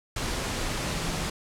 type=tone in noise; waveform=sine; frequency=164.81 Hz; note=E3; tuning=in tune; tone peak=-37 dBFS; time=0.84-1.28 s; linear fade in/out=5 ms; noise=pink; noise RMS=-30 dBFS; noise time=0.16-1.3 s; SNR=-10 dB; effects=low-pass 9000 Hz 12 dB/octave